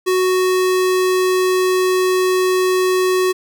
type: tone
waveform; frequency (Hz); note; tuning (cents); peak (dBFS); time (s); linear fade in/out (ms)
square; 370; F#4; 0; -14; 0.06-3.33; 20
effects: none